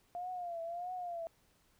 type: tone with vibrato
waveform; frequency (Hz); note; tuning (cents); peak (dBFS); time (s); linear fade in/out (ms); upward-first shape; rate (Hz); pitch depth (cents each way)
sine; 698.5; F5; 0; -38; 0.15-1.27; 0; triangle; 1.6; 100
effects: pink hiss -71 dBFS RMS until 1.79 s